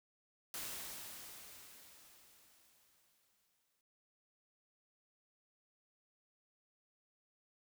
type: noise with exponential decay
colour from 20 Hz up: white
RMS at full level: -43 dBFS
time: 0.54-3.81 s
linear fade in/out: 1 ms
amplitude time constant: 710 ms
effects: none